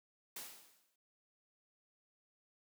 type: noise with exponential decay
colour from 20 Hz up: white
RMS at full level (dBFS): -44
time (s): 0.36-0.96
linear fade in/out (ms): 5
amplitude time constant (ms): 130
effects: high-pass 200 Hz 12 dB/octave